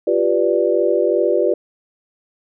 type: chord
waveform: sine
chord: G dominant seventh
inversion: third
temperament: equal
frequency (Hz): 349.2 / 392 / 493.9 / 587.3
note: F4 / G4 / B4 / D5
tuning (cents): 0 / 0 / 0 / 0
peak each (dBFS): -19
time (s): 0.07-1.54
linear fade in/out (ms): 5
effects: none